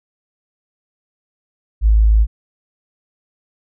sine tone, 53.7 Hz, A1, 41 cents flat, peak -8 dBFS, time 1.81-2.27 s, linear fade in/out 50 ms, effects none

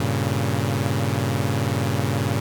sawtooth chord, G diminished, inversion none, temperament equal, 98 / 116.54 / 138.59 Hz, G2 / Bb2 / Db3, 0 / 0 / 0 cents, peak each -21 dBFS, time 0-2.4 s, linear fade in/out 5 ms, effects none

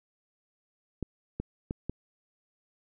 clicks, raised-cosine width 3 ms, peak -19 dBFS, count 4, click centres 1.027 / 1.4 / 1.709 / 1.896 s, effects none

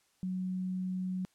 sine tone, 185 Hz, F#3, in tune, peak -32 dBFS, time 0.23-1.25 s, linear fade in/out 0 ms, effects white hiss -71 dBFS RMS until 1.34 s + low-pass 10000 Hz 12 dB/octave

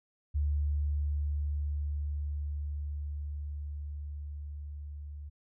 sine tone with level ramp, 73.2 Hz, D2, 5 cents flat, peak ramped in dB -26 to -40 dBFS, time 0.34-5.3 s, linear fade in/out 20 ms, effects none

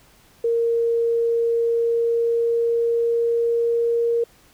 sine tone with pitch glide, 464.4 to 467.4 Hz, A#4 to A#4, -7 to +5 cents, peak -17 dBFS, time 0.44-4.24 s, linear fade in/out 5 ms, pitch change +12 cents, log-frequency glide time 1.53-4.02 s, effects pink hiss -54 dBFS RMS until 4.53 s

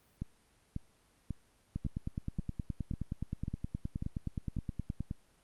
two click trains, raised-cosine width 5 ms, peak -23 / -24 dBFS, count 32 / 10, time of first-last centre 1.76-5.006 / 0.22-5.111 s, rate 9.55 / 1.84 Hz, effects pink hiss -68 dBFS RMS until 5.43 s + Opus 32 kbps

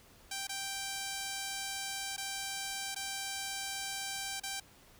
5% pulse tone with dropouts, 784 Hz, G5, in tune, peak -25 dBFS, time 0.31-4.6 s, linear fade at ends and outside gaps 5 ms, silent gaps 0.471-0.492 / 2.165-2.178 / 2.947-2.961 / 4.399-4.434 s, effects pink hiss -60 dBFS RMS until 4.99 s

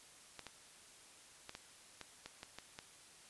clicks, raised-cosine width 0.2 ms, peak -29 dBFS, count 9, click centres 0.393 / 0.467 / 1.494 / 1.551 / 2.013 / 2.26 / 2.431 / 2.586 / 2.789 s, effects white hiss -60 dBFS RMS until 3.29 s + resampled to 24000 Hz

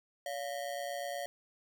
square ring-modulated tone, 635 Hz, D#5, 35 cents sharp, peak -34 dBFS, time 0.26-1.26 s, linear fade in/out 0 ms, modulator 64.1 Hz, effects none

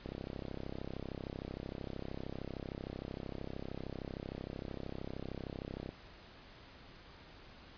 click train, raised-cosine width 2 ms, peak -28 dBFS, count 194, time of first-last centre 0.06-5.891 s, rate 33.1 Hz, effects pink hiss -56 dBFS RMS until 7.77 s + resampled to 11025 Hz

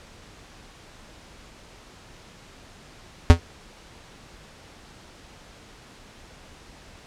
square tone with exponential decay, 84.6 Hz, E2, 45 cents sharp, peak -3 dBFS, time 3.3-3.4 s, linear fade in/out 0 ms, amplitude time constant 20 ms, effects pink hiss -48 dBFS RMS until 7.06 s + low-pass 7000 Hz 12 dB/octave

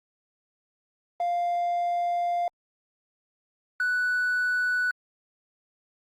triangle tone pair in turn, 698.5 / 1483.4 Hz, F5 / F#6, 0 / +4 cents, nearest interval octave + minor second, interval 1304 cents, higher second, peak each -21 / -20 dBFS, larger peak second, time 1.2-2.48 / 3.8-4.91 s, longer first, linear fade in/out 2 ms, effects tanh soft clip ceiling -18 dBFS + Opus 32 kbps

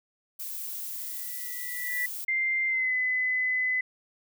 violet noise, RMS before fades -36 dBFS, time 0.39-2.25 s, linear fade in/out 10 ms
sine tone with exponential growth, 1966 Hz, B6, 8 cents flat, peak -25 dBFS, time 0.91-2.06 s, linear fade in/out 5 ms, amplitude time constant 250 ms
sine tone with pitch glide, 2093 to 2015 Hz, C7 to B6, 0 to +34 cents, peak -24 dBFS, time 2.28-3.81 s, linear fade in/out 5 ms, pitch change -66 cents, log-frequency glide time 2.67-2.93 s
effects none

